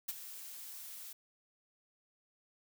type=noise with ADSR envelope; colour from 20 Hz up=blue; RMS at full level=-36 dBFS; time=0.08-1.13 s; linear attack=10 ms; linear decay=32 ms; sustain=-12 dB; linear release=7 ms; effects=none